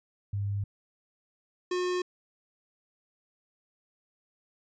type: tone pair in turn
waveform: sine / square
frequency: 100.7 / 361.1 Hz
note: G2 / F#4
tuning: +47 / -42 cents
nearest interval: octave + minor seventh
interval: 2211 cents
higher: second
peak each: -28 dBFS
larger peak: neither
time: 0.33-0.64 / 1.71-2.02 s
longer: neither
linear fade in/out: 5 ms
effects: resampled to 16000 Hz